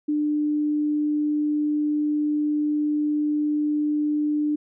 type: tone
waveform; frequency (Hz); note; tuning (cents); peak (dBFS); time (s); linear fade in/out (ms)
sine; 298.6; D4; +29; -20; 0.08-4.56; 10
effects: none